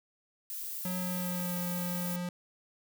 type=noise; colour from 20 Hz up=violet; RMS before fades=-39 dBFS; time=0.5-2.16 s; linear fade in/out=0 ms
type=tone with pitch glide; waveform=square; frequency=182.5 to 177.2 Hz; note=F#3 to F3; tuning=-24 to +25 cents; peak=-34 dBFS; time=0.85-2.29 s; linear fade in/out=2 ms; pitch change=-51 cents; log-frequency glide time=0.98-1.58 s
effects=none